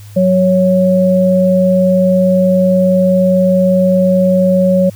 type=tone pair together; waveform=sine; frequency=185.01 / 554.4 Hz; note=F#3 / C#5; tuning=0 / 0 cents; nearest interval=octave + perfect fifth; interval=1900 cents; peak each=-10 dBFS; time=0.16-4.9 s; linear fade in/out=10 ms; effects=added 103 Hz sine -31 dBFS peak until 4.95 s + white hiss -43 dBFS RMS until 4.95 s